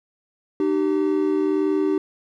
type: tone pair together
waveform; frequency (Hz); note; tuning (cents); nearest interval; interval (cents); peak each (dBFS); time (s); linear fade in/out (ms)
triangle; 304.1 / 385.6; D#4 / G4; -40 / -28; major third; 412; -19; 0.6-1.98; 2
effects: none